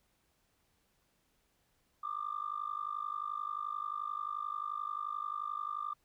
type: tone with amplitude modulation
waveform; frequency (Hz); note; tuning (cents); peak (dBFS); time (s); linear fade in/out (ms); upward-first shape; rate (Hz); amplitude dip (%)
sine; 1193; D6; +27; -31; 2.03-5.94; 10; sine; 51.4; 95
effects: tanh soft clip ceiling -28 dBFS + pink hiss -75 dBFS RMS until 6.04 s